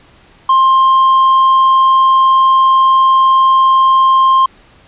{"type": "tone", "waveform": "triangle", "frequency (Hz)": 1057, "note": "C6", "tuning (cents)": 17, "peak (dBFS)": -4, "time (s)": [0.49, 4.46], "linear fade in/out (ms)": 5, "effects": ["pink hiss -45 dBFS RMS until 4.87 s", "resampled to 8000 Hz"]}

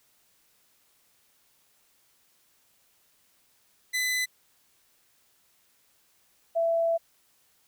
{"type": "tone pair in turn", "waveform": ["sawtooth", "sine"], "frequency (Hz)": [2008, 666.2], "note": ["B6", "E5"], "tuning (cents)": [28, 18], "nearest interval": "octave + perfect fifth", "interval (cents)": 1910, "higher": "first", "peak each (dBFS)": -22, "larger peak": "neither", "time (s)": [[3.93, 4.26], [6.55, 6.98]], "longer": "second", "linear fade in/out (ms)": 20, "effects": ["white hiss -66 dBFS RMS until 7.67 s"]}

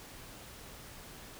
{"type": "silence", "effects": ["pink hiss -50 dBFS RMS until 1.39 s"]}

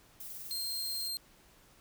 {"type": "noise with tremolo", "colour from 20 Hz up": "violet", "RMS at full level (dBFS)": -43, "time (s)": [0.2, 1.08], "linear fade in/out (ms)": 5, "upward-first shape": "triangle", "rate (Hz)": 20, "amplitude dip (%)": 35}
{"type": "tone", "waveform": "sawtooth", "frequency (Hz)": 4186, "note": "C8", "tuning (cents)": 0, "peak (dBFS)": -32, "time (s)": [0.51, 1.17], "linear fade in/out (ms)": 0}
{"effects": ["pink hiss -62 dBFS RMS until 1.8 s"]}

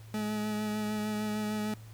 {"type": "tone with vibrato", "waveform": "40% pulse", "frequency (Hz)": 212.4, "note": "G#3", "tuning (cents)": 39, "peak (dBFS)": -30, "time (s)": [0.14, 1.74], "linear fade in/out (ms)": 2, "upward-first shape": "sine", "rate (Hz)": 6.6, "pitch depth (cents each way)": 17, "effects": ["added 110 Hz sine -46 dBFS peak until 1.93 s", "pink hiss -58 dBFS RMS until 1.93 s"]}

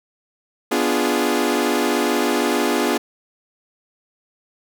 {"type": "chord", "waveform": "sawtooth", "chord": "B diminished seventh", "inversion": "none", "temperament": "equal", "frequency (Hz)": [246.9, 293.7, 349.2, 415.3], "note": ["B3", "D4", "F4", "Ab4"], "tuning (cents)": [0, 0, 0, 0], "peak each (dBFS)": -19, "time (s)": [0.71, 2.98], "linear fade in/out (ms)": 10, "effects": []}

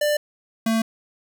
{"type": "tone pair in turn", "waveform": "square", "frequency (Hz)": [593, 224.6], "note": ["D5", "A3"], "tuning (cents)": [17, 36], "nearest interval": "octave + perfect fourth", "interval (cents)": 1681, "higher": "first", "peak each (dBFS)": -19, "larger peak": "neither", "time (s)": [[0.01, 0.17], [0.66, 0.82]], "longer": "neither", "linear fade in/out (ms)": 5, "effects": []}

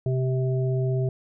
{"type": "harmonic tone", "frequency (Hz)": 129.7, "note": "C3", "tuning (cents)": -15, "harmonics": [1, 3, 5], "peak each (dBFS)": [-22, -29, -35], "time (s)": [0.06, 1.09], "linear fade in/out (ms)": 2, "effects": []}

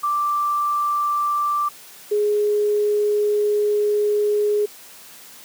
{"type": "tone pair in turn", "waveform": "sine", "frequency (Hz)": [1174.7, 416.9], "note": ["D6", "G#4"], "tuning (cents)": [0, 7], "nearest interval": "octave + tritone", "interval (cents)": 1793, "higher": "first", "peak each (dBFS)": [-18, -16], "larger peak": "second", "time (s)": [[0.03, 1.69], [2.11, 4.66]], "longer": "second", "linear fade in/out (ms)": 10, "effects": ["white hiss -43 dBFS RMS until 5.44 s", "high-pass 150 Hz 12 dB/octave"]}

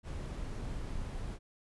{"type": "noise", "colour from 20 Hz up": "brown", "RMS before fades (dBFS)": -39, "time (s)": [0.03, 1.39], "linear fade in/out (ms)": 50, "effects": ["resampled to 24000 Hz"]}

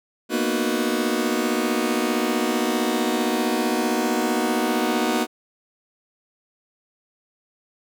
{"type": "chord", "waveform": "sawtooth", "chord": "B major seventh", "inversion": "third", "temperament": "just", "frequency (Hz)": [231.5, 246.9, 308.7, 370.4], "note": ["A#3", "B3", "D#4", "F#4"], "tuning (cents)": [-12, 0, -14, 2], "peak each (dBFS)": -22, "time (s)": [0.29, 5.27], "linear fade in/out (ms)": 50, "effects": []}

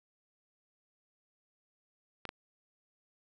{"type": "clicks", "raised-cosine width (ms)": 0.3, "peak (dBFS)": -23, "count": 2, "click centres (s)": [2.253, 2.291], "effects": []}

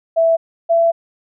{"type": "tone pair in turn", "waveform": "sine", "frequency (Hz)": [659.3, 669.7], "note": ["E5", "E5"], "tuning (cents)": [0, 27], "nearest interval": "unison", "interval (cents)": 27, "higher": "second", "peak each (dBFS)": -10, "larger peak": "neither", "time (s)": [[0.16, 0.37], [0.69, 0.92]], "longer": "second", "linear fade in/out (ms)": 20, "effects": []}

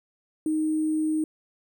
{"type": "tone with sample-and-hold", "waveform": "sine", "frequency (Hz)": 311.1, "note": "D#4", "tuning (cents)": 0, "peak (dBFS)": -22, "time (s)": [0.46, 1.24], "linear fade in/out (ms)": 2, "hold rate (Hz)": 8820, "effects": []}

